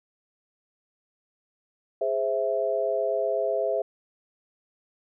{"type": "chord", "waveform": "sine", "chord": "Ab augmented", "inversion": "none", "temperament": "equal", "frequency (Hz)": [415.3, 523.3, 659.3], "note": ["Ab4", "C5", "E5"], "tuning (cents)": [0, 0, 0], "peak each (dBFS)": [-29, -28, -26], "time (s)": [2.01, 3.82], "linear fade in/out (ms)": 5, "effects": []}